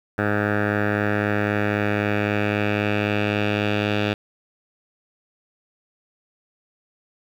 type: tone with low-pass filter sweep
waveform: 10% pulse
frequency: 103.83 Hz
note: G#2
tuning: in tune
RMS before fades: -22 dBFS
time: 0.18-4.14 s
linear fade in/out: 5 ms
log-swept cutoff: 1600 to 3100 Hz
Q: 2.7
effects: 8-bit